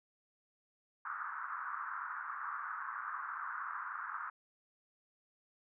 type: band-pass noise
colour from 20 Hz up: pink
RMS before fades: -42 dBFS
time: 1.05-4.3 s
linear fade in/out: 5 ms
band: 1100 to 1500 Hz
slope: 48 dB/octave
effects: none